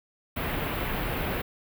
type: band-stop noise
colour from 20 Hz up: pink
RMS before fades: -30 dBFS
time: 0.36-1.42 s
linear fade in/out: 10 ms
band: 3100 to 14000 Hz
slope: 24 dB/octave
effects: none